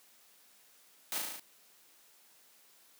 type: noise with echo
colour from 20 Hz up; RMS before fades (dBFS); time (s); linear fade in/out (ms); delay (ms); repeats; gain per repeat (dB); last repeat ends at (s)
white; -36; 1.12-1.18; 0; 36; 6; -2; 1.396
effects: white hiss -63 dBFS RMS until 2.99 s + high-pass 200 Hz 12 dB/octave